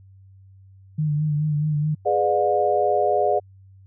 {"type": "tone with vibrato", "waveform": "sine", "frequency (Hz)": 150.6, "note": "D3", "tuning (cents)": 44, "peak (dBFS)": -19, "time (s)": [0.98, 1.95], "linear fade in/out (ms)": 10, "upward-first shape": "sine", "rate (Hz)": 4.7, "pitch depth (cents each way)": 39}
{"type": "chord", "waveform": "sine", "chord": "G# diminished seventh", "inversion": "none", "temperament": "just", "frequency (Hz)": [415.3, 498.4, 598, 717.6], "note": ["G#4", "B4", "D5", "F5"], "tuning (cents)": [0, 16, 31, 47], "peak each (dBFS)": [-23, -26, -22, -21], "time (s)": [2.05, 3.4], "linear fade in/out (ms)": 20}
{"effects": ["added 96 Hz sine -46 dBFS peak until 3.86 s"]}